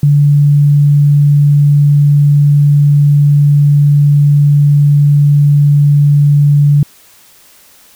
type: tone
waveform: sine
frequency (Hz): 144.9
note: D3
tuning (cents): -23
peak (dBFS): -4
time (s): 0.03-6.83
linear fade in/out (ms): 2
effects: white hiss -43 dBFS RMS until 7.95 s